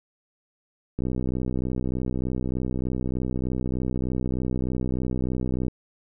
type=click train; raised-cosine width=3 ms; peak=-15 dBFS; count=298; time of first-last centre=0.99-5.682 s; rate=63.3 Hz; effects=none